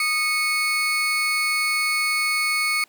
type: tone pair together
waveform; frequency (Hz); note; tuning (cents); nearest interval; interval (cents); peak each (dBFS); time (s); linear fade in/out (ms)
35% pulse; 1237 / 2204; D#6 / C#7; -10 / -11; minor seventh; 999; -26 / -19; 0-2.84; 2
effects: pink hiss -58 dBFS RMS until 2.88 s + high-pass 300 Hz 12 dB/octave